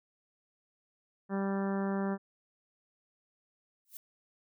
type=harmonic tone; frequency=196 Hz; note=G3; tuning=in tune; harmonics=1 / 2 / 3 / 4 / 5 / 6 / 7 / 8 / 9; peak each=-31 / -37 / -41 / -43 / -45 / -47 / -48 / -49 / -50 dBFS; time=1.29-2.18 s; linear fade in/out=50 ms
type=noise with exponential growth; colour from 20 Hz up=violet; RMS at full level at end=-41 dBFS; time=3.85-3.97 s; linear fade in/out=1 ms; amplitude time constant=25 ms
effects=none